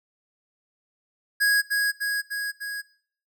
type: tone with echo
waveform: square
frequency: 1654 Hz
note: G#6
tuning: 8 cents flat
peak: -19 dBFS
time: 1.4-1.62 s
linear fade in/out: 20 ms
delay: 300 ms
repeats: 4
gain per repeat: -3 dB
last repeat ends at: 2.82 s
effects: noise-tail reverb RT60 0.5 s tail -17 dB re dry